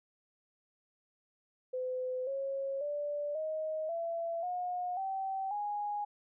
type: tone with pitch steps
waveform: sine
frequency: 509 / 545.5 / 584.7 / 626.7 / 671.6 / 719.8 / 771.5 / 826.9 Hz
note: C5 / C#5 / D5 / D#5 / E5 / F#5 / G5 / G#5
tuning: -48 / -28 / -8 / +12 / +32 / -48 / -28 / -8 cents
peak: -33 dBFS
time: 1.73-6.05 s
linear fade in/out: 10 ms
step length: 540 ms
effects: none